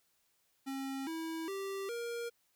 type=tone with pitch steps; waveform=square; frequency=270.1 / 324.9 / 390.9 / 470.3 Hz; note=C#4 / E4 / G4 / A#4; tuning=-45 / -25 / -5 / +15 cents; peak=-38 dBFS; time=0.66-2.3 s; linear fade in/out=20 ms; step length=410 ms; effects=white hiss -75 dBFS RMS until 2.55 s